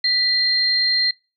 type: tone pair together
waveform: sine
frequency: 1975.5 / 4183 Hz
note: B6 / C8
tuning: 0 / -1 cents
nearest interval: octave + minor second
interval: 1299 cents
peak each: -24 / -16 dBFS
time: 0.04-1.11 s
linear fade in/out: 5 ms
effects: noise-tail reverb RT60 0.3 s tail -25 dB re dry